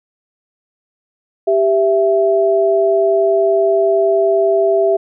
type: tone pair together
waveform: sine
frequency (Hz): 393.2 / 662.6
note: G4 / E5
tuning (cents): +5 / +9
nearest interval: major sixth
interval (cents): 904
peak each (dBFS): -13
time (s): 1.47-4.97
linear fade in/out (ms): 10
effects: none